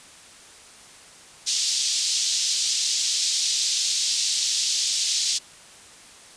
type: band-pass noise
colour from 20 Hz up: pink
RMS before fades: -24 dBFS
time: 1.46-5.39 s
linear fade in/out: 20 ms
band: 3900 to 7200 Hz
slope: 24 dB/octave
effects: white hiss -47 dBFS RMS until 6.36 s + resampled to 22050 Hz